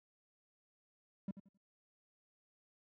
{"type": "tone with echo", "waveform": "triangle", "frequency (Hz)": 196, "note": "G3", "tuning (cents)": 0, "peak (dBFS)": -35, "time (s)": [1.28, 1.31], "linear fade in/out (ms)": 2, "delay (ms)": 88, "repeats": 3, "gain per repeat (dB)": -12, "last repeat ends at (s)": 1.574, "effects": ["high-pass 80 Hz 12 dB/octave"]}